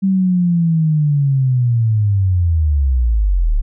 sine linear sweep, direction down, 195.1 to 33.6 Hz, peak -11 dBFS, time 0.02-3.62 s, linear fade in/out 20 ms, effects none

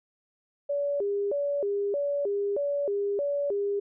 sine tone with vibrato, 480.2 Hz, B4, 49 cents flat, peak -25 dBFS, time 0.69-3.8 s, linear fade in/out 10 ms, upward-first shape square, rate 1.6 Hz, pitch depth 300 cents each way, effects none

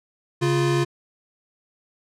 square tone pair together, 138.58 / 349.2 Hz, C#3 / F4, 0 / 0 cents, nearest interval octave + major third, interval 1600 cents, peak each -22 / -22 dBFS, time 0.41-0.85 s, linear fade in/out 20 ms, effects low-pass 8000 Hz 12 dB/octave

